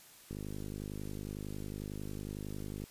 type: click train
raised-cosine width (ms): 3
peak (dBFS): -29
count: 130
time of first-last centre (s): 0.31-2.839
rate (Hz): 51
effects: white hiss -57 dBFS RMS until 2.9 s + resampled to 32000 Hz